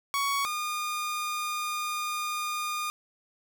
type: tone pair in turn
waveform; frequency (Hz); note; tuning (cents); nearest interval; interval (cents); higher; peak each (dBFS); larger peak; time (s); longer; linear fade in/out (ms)
sawtooth; 1118 / 1217.4; C#6 / D#6; +14 / -38; minor second; 148; second; -22 / -26; first; 0.14-0.45 / 0.45-2.9; second; 0
effects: 9-bit